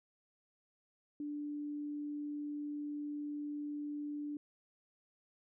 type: tone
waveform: sine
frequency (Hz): 293.7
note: D4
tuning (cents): 0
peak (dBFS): -38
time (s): 1.2-4.37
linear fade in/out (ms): 2
effects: none